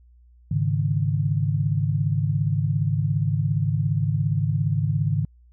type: chord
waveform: sine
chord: Ab suspended fourth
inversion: none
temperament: just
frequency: 103.83 / 138.43 / 155.74 Hz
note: Ab2 / Db3 / Eb3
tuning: 0 / -2 / +2 cents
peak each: -24 dBFS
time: 0.51-5.25 s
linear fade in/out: 5 ms
effects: added 60 Hz sine -50 dBFS peak until 5.52 s